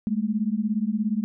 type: beating tone pair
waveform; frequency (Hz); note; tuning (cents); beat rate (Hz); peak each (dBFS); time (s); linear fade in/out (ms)
sine; 205 / 222; G#3 / A3; -22 / +16; 17; -25; 0.07-1.24; 0
effects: none